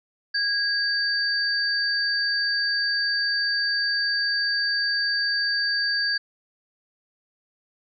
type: tone pair together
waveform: sine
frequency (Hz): 1642 / 4623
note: G#6 / D8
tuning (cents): -20 / -28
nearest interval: octave + tritone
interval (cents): 1792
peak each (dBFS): -24 / -24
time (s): 0.34-6.18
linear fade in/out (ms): 10
effects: none